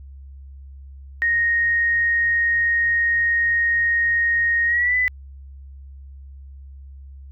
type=tone with pitch glide; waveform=sine; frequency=1864.7 to 1998.5 Hz; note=A#6 to B6; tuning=0 to +20 cents; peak=-16 dBFS; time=1.22-5.08 s; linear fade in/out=0 ms; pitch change=+120 cents; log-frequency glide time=4.66-4.96 s; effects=added 68 Hz sine -37 dBFS peak until 7.31 s